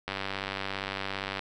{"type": "click train", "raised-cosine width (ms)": 0.3, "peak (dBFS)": -16, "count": 129, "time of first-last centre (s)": [0.08, 1.393], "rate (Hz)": 97.5, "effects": []}